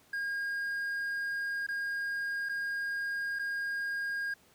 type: tone with dropouts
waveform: triangle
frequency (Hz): 1623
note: G#6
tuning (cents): -40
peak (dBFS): -30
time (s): 0.13-4.34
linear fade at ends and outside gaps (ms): 5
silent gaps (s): 1.667-1.686 / 2.489-2.493 / 3.389-3.393
effects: pink hiss -63 dBFS RMS until 4.54 s + high-pass 80 Hz 12 dB/octave